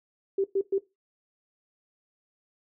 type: tone bursts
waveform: sine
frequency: 390.5 Hz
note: G4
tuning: 7 cents flat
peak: -22 dBFS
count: 3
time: 0.38-0.783 s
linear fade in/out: 5 ms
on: 61 ms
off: 110 ms
effects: noise-tail reverb RT60 0.2 s tail -17 dB re dry